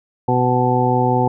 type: harmonic tone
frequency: 124.8 Hz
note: B2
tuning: 19 cents sharp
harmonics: 1 / 2 / 3 / 4 / 6 / 7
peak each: -19 / -21 / -22 / -22 / -21 / -19 dBFS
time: 0.28-1.28 s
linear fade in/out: 5 ms
effects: none